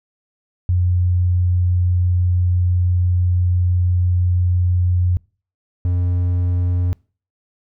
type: tone pair in turn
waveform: sine / triangle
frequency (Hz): 89.4 / 89.02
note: F2 / F2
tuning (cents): +41 / +34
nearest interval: unison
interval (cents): 7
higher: first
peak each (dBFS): -13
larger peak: neither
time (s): 0.69-5.17 / 5.85-6.93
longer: first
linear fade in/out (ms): 0
effects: noise-tail reverb RT60 0.4 s tail -26 dB re dry